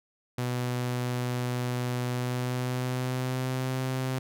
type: tone with pitch glide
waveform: sawtooth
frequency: 123.9 to 129.98 Hz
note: B2 to C3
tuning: +6 to -11 cents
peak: -24 dBFS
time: 0.38-4.19 s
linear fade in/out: 5 ms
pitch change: +83 cents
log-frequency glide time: 2.11-3.8 s
effects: none